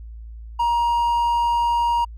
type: tone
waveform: triangle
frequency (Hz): 945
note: A#5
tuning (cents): +23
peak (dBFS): -15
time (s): 0.59-2.05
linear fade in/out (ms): 10
effects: added 56 Hz sine -34 dBFS peak until 2.17 s